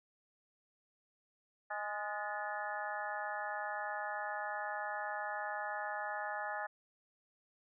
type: harmonic tone with a mistuned harmonic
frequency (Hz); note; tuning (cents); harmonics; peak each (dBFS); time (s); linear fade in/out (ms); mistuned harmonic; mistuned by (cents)
207.7; G#3; 0; 3 / 4 / 5 / 6 / 7 / 8 / 9; -45 / -41 / -50 / -46 / -46 / -43 / -56; 1.7-6.67; 10; 8; +68
effects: none

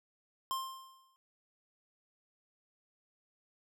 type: tone with exponential decay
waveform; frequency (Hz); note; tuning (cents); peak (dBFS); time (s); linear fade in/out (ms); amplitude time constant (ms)
square; 1055; C6; +14; -32; 0.51-1.16; 0; 140
effects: none

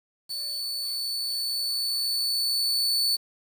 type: tone with level ramp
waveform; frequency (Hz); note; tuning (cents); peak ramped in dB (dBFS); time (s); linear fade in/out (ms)
40% pulse; 4469; C#8; +13; -29 to -20; 0.29-3.17; 20
effects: 8-bit

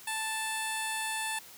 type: tone with low-pass filter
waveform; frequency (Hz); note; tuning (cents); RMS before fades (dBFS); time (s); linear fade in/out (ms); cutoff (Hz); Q
15% pulse; 880; A5; 0; -34; 0.07-1.39; 5; 11000; 3.9
effects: white hiss -51 dBFS RMS until 1.57 s + high-pass 60 Hz 12 dB/octave

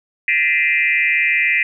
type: tone with frequency modulation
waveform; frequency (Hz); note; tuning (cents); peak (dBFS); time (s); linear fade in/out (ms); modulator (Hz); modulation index
sine; 2217; C#7; 0; -13; 0.28-1.63; 2; 154; 2.3
effects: 9-bit

